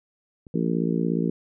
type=click; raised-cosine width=3 ms; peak=-31 dBFS; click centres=0.468 s
type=harmonic tone; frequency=57 Hz; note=A#1; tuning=38 cents flat; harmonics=3 / 4 / 5 / 6 / 7 / 8; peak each=-25 / -27 / -29 / -31 / -32 / -33 dBFS; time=0.54-1.3 s; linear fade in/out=5 ms
effects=none